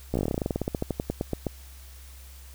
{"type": "slowing click train", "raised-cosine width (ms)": 2, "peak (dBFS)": -13, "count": 25, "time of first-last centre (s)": [0.14, 1.467], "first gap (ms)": 15, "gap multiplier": 1.1, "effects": ["added 66 Hz sine -44 dBFS peak until 2.54 s", "white hiss -52 dBFS RMS until 2.54 s"]}